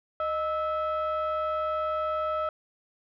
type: tone pair together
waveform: sine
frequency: 619 / 1308.3 Hz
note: D#5 / E6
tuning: -9 / -13 cents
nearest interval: octave + minor second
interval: 1296 cents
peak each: -27 dBFS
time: 0.2-2.49 s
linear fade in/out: 2 ms
effects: tanh soft clip ceiling -23 dBFS